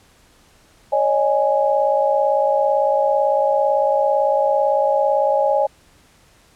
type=chord; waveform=sine; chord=C# suspended second; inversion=none; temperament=equal with one note detuned; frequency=554.4 / 612.3 / 830.6 Hz; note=C#5 / D#5 / G#5; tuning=0 / -28 / 0 cents; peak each=-18 / -19 / -19 dBFS; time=0.92-5.67 s; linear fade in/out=10 ms; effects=pink hiss -53 dBFS RMS until 6.55 s + low-pass 11000 Hz 12 dB/octave